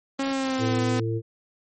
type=tone with pitch glide; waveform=sawtooth; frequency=271.7 to 253.5 Hz; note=C#4 to B3; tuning=-35 to +45 cents; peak=-20 dBFS; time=0.19-1 s; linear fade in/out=5 ms; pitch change=-120 cents; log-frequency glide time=0.29-0.8 s
type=harmonic tone; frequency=112.7 Hz; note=A2; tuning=42 cents sharp; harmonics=1 / 3 / 4; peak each=-25 / -30 / -31 dBFS; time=0.58-1.22 s; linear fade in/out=50 ms
effects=MP3 32 kbps